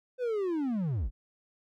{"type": "linear sweep", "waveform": "triangle", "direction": "down", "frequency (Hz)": [515, 32.7], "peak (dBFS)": -26, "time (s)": [0.18, 1.11], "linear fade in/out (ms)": 50, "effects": []}